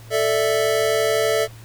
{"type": "chord", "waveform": "square", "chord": "A suspended fourth", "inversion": "none", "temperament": "equal", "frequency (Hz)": [440, 587.3, 659.3], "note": ["A4", "D5", "E5"], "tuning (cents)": [0, 0, 0], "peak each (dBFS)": [-21, -24, -23], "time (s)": [0.1, 1.48], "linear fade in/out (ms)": 50, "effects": ["added 113 Hz sine -39 dBFS peak until 1.64 s", "pink hiss -47 dBFS RMS until 1.64 s"]}